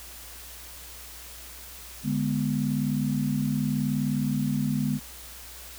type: chord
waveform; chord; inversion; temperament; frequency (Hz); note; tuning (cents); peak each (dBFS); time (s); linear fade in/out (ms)
sine; G# diminished; second; equal; 146.83 / 207.7 / 246.9; D3 / G#3 / B3; 0 / 0 / 0; -28; 2.03-5; 50
effects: added 60 Hz sine -48 dBFS peak until 5.78 s + white hiss -44 dBFS RMS until 5.78 s